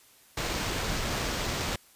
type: noise with sample-and-hold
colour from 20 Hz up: pink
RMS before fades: -31 dBFS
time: 0.37-1.76 s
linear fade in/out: 5 ms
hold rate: 11025 Hz
effects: white hiss -58 dBFS RMS until 1.95 s + resampled to 32000 Hz